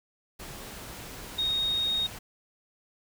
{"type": "tone in noise", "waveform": "sine", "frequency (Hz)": 3729, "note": "A#7", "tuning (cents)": 0, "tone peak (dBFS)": -25, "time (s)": [1.38, 2.07], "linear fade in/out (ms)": 10, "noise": "pink", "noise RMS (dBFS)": -42, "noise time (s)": [0.39, 2.19], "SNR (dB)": 14, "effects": []}